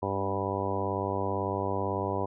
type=harmonic tone with a mistuned harmonic; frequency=98 Hz; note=G2; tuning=in tune; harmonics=1 / 2 / 3 / 4 / 5 / 6 / 7 / 8 / 9 / 10; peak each=-35 / -39 / -38 / -35 / -36 / -37 / -39 / -39 / -40 / -35 dBFS; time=0.02-2.26 s; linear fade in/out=10 ms; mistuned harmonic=2; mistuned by=+16 cents; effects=none